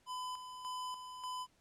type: tone with tremolo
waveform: square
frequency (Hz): 1007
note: B5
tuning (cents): +33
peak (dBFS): -40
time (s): 0.06-1.47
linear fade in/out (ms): 50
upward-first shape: square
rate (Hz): 1.7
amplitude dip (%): 55
effects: pink hiss -72 dBFS RMS until 1.6 s + low-pass 10000 Hz 12 dB/octave